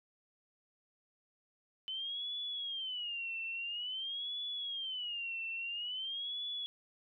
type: tone with vibrato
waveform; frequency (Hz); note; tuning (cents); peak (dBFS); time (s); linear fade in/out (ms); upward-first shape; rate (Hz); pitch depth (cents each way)
sine; 3035; F#7; +43; -37; 1.88-6.66; 0; sine; 0.49; 210
effects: none